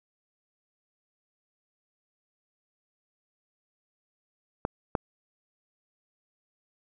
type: clicks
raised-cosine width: 1 ms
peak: -13 / -11 dBFS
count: 2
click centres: 4.651 / 4.952 s
effects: none